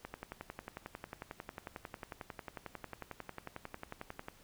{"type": "click train", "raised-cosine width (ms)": 0.5, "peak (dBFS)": -27, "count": 48, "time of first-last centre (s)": [0.05, 4.284], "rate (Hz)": 11.1, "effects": ["pink hiss -62 dBFS RMS until 4.43 s"]}